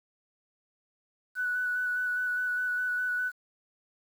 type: tone with vibrato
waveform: sine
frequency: 1484 Hz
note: F#6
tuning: 5 cents sharp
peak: -27 dBFS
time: 1.35-3.32 s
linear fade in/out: 50 ms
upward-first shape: square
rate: 4.9 Hz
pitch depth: 12 cents each way
effects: 9-bit